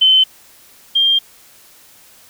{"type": "tone pair in turn", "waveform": "sine", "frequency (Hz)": [3064, 3195], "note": ["G7", "G7"], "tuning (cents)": [-40, 32], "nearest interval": "minor second", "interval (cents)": 72, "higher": "second", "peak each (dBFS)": [-7, -10], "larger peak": "first", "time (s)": [[0.01, 0.24], [0.95, 1.19]], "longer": "second", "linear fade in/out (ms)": 10, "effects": ["white hiss -46 dBFS RMS until 2.29 s"]}